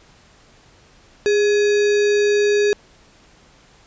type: tone with sample-and-hold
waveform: sine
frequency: 412.1 Hz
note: G#4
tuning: 13 cents flat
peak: -13 dBFS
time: 1.26-2.73 s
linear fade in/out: 0 ms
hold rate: 2100 Hz
effects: pink hiss -51 dBFS RMS until 3.86 s + resampled to 16000 Hz